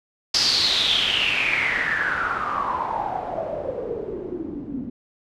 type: noise with low-pass filter sweep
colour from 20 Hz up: white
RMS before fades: -24 dBFS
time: 0.34-4.9 s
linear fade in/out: 5 ms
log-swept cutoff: 5100 to 240 Hz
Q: 8.4
effects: none